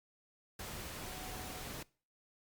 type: tone in noise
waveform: sine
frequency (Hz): 740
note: F#5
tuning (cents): 0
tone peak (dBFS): -51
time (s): 1.06-1.61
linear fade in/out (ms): 5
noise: pink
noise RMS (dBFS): -45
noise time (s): 0.59-1.83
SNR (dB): -9
effects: noise-tail reverb RT60 0.4 s tail -23 dB re dry + Opus 48 kbps